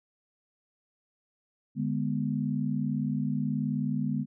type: chord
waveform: sine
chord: G# diminished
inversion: second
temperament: equal with one note detuned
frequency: 148.45 / 207.7 / 246.9 Hz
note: D3 / G#3 / B3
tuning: +19 / 0 / 0 cents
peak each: -31 dBFS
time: 1.75-4.26 s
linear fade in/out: 50 ms
effects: none

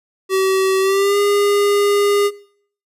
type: tone with pitch glide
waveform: square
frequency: 381.8 to 406.8 Hz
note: G4 to G#4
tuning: -46 to -36 cents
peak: -14 dBFS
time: 0.29-2.31 s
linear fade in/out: 50 ms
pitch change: +110 cents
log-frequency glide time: 0.8-1.18 s
effects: noise-tail reverb RT60 0.6 s tail -20 dB re dry + resampled to 32000 Hz

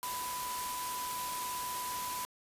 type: tone in noise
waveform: sine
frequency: 994 Hz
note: B5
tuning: 11 cents sharp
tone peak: -37 dBFS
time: 0.03-2.25 s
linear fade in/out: 0 ms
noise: white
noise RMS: -40 dBFS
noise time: 0.03-2.25 s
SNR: 0 dB
effects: resampled to 32000 Hz

